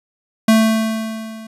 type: tone with level ramp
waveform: square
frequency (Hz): 221.4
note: A3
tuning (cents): +11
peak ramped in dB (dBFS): -8 to -33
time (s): 0.48-1.47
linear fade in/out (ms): 5
effects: resampled to 32000 Hz